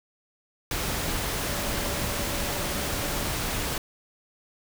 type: tone in noise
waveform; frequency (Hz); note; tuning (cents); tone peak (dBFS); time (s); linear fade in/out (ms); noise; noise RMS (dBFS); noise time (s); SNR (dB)
sine; 576; D5; -34; -39; 1.48-3.24; 2; pink; -29; 0.71-3.78; -13
effects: none